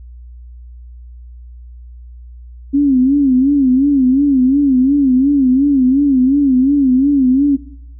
sine tone with vibrato, 270 Hz, C#4, 45 cents flat, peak -8 dBFS, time 2.73-7.57 s, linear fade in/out 20 ms, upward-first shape sine, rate 2.8 Hz, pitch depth 120 cents each way, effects noise-tail reverb RT60 0.7 s tail -18 dB re dry + added 60 Hz sine -32 dBFS peak until 7.99 s

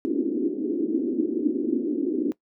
white band-pass noise, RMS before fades -25 dBFS, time 0.05-2.32 s, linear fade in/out 0 ms, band 260 to 350 Hz, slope 48 dB/octave, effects noise-tail reverb RT60 0.1 s tail -20 dB re dry

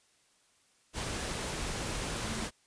sine tone in noise, 220 Hz, A3, in tune, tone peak -39 dBFS, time 2.25-2.49 s, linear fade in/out 50 ms, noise pink, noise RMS -36 dBFS, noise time 0.93-2.51 s, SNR -6 dB, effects white hiss -68 dBFS RMS until 2.66 s + resampled to 22050 Hz

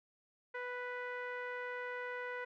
sawtooth tone with low-pass filter, 493.9 Hz, B4, in tune, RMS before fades -42 dBFS, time 0.54-2.45 s, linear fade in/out 10 ms, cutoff 1800 Hz, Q 4.3, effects none

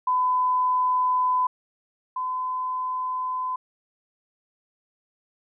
sine tone pair in turn, 1007 / 1016.3 Hz, B5 / B5, +33 / +49 cents, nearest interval unison, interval 16 cents, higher second, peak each -19 / -25 dBFS, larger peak first, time 0.07-1.47 / 2.16-3.56 s, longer neither, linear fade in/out 5 ms, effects none

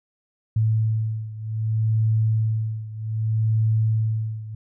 sine beating tone pair, 110 / 110.64 Hz, A2 / A2, 0 / +10 cents, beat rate 0.64 Hz, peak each -21 / -24 dBFS, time 0.56-4.55 s, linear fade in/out 5 ms, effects none

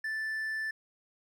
triangle tone, 1760 Hz, A6, in tune, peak -30 dBFS, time 0.04-0.71 s, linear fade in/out 5 ms, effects none

